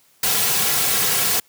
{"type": "noise with comb filter", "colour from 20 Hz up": "white", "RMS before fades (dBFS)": -19, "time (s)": [0.23, 1.4], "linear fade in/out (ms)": 5, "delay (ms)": 3.3, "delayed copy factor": -0.6, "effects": ["white hiss -57 dBFS RMS until 1.48 s", "high-pass 80 Hz 12 dB/octave"]}